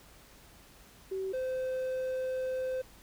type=tone pair in turn; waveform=sine / triangle; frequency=382.3 / 516.4 Hz; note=G4 / C5; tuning=-43 / -23 cents; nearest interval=perfect fourth; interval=520 cents; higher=second; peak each=-32 / -29 dBFS; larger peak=second; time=1.11-1.33 / 1.33-2.82 s; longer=second; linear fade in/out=10 ms; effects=added 50 Hz sine -62 dBFS peak until 3.02 s + pink hiss -57 dBFS RMS until 3.02 s